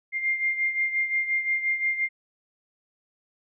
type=beating tone pair; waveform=sine; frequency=2107 / 2112.7 Hz; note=C7 / C7; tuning=+12 / +16 cents; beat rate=5.7 Hz; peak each=-24 / -30 dBFS; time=0.12-2.09 s; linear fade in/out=50 ms; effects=none